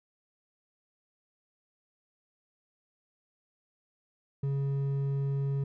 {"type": "tone with hard clipping", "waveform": "sine", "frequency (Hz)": 138.59, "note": "C#3", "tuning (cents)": 0, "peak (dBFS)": -29, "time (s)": [4.43, 5.64], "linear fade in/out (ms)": 5, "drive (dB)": 5, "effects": []}